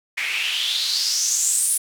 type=noise with band-pass filter sweep; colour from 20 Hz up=white; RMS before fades=-22 dBFS; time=0.17-1.78 s; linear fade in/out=10 ms; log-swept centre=2100 to 10000 Hz; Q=5.4; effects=none